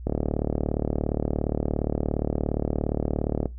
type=click train; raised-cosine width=2 ms; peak=-11 dBFS; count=127; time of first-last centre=0.07-3.457 s; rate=37.2 Hz; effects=noise-tail reverb RT60 0.2 s tail -21 dB re dry + added 60 Hz sine -35 dBFS peak until 3.58 s